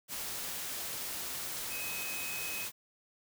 sine tone in noise, 2537 Hz, D#7, 33 cents sharp, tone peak -40 dBFS, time 1.69-2.68 s, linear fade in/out 50 ms, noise white, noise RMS -39 dBFS, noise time 0.08-2.72 s, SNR -4 dB, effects none

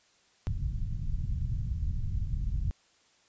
pink low-pass noise, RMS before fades -31 dBFS, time 0.47-2.71 s, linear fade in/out 0 ms, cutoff 130 Hz, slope 24 dB/octave, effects white hiss -65 dBFS RMS until 3.28 s + resampled to 16000 Hz

